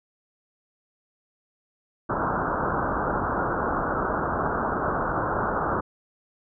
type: low-pass noise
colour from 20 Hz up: white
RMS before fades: -26 dBFS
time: 2.09-5.81 s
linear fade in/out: 10 ms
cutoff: 1500 Hz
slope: 96 dB/octave
effects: none